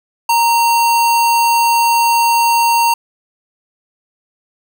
sine tone with sample-and-hold, 932.3 Hz, A#5, in tune, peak -9 dBFS, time 0.29-2.94 s, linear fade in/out 5 ms, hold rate 3675 Hz, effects none

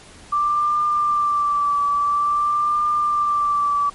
sine tone with vibrato, 1174.7 Hz, D6, in tune, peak -16 dBFS, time 0.32-3.9 s, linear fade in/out 10 ms, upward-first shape triangle, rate 0.49 Hz, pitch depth 36 cents each way, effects pink hiss -44 dBFS RMS until 3.94 s + MP3 48 kbps

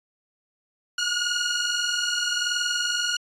15% pulse tone pair together, 1429 / 1449.8 Hz, F6 / F#6, +39 / -36 cents, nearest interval unison, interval 25 cents, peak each -20 / -19 dBFS, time 0.98-3.17 s, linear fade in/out 5 ms, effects resampled to 24000 Hz

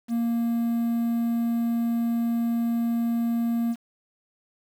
triangle tone with quantisation, 233.1 Hz, A#3, in tune, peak -20 dBFS, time 0.08-3.76 s, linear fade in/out 50 ms, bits 8, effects none

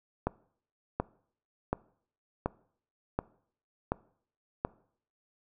click train, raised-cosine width 1 ms, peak -14 dBFS, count 7, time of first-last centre 0.27-4.65 s, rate 1.37 Hz, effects noise-tail reverb RT60 0.6 s tail -22 dB re dry

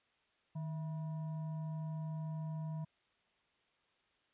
sine tone with frequency modulation, 155.56 Hz, D#3, in tune, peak -38 dBFS, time 0.55-2.85 s, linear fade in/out 10 ms, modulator 814 Hz, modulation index 0.26, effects white hiss -75 dBFS RMS until 4.33 s + resampled to 8000 Hz

